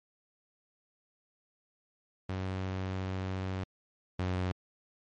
sawtooth tone pair in turn, 94.2 / 91.68 Hz, F#2 / F#2, +32 / -15 cents, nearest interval unison, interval 47 cents, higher first, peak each -29 / -26 dBFS, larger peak second, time 2.29-3.64 / 4.19-4.52 s, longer first, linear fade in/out 5 ms, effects low-pass 4000 Hz 12 dB/octave + MP3 48 kbps

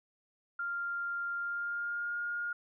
sine tone with pitch glide, 1395 to 1421 Hz, F6 to F6, -2 to +30 cents, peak -33 dBFS, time 0.59-2.53 s, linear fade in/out 5 ms, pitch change +32 cents, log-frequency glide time 1.36-2.17 s, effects none

